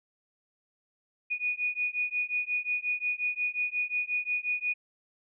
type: beating tone pair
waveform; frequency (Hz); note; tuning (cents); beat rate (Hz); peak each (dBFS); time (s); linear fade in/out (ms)
sine; 2463 / 2468.6; D#7 / D#7; -18 / -14; 5.6; -31; 1.3-4.74; 20
effects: none